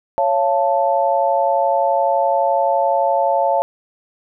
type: chord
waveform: sine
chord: Db augmented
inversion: none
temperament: equal with one note detuned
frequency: 554.4 / 686.1 / 880 Hz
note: Db5 / F5 / A5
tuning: 0 / -31 / 0 cents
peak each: -18 / -18 / -18 dBFS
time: 0.18-3.62 s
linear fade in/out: 0 ms
effects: none